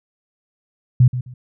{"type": "tone with echo", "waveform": "sine", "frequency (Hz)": 125.2, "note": "B2", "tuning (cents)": 24, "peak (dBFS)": -7, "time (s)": [1, 1.08], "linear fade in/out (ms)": 5, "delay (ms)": 130, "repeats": 2, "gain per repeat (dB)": -13, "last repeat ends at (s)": 1.34, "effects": []}